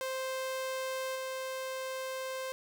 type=tone with level steps; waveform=sawtooth; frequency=523.3 Hz; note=C5; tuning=in tune; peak=-30 / -32 dBFS; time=0.01-2.52 s; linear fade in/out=0 ms; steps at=1.15 s; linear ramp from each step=10 ms; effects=none